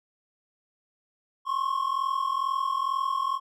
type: tone pair together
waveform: triangle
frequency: 1057.8 / 1100 Hz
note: C6 / C#6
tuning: +19 / -14 cents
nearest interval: minor second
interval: 67 cents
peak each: -26 dBFS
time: 1.45-3.4 s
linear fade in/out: 50 ms
effects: none